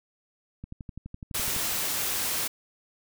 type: click train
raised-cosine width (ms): 5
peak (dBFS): -26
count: 12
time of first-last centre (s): 0.64-1.564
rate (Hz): 11.9
type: noise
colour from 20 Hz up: white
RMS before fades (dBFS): -29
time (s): 1.34-2.48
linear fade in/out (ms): 10
effects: none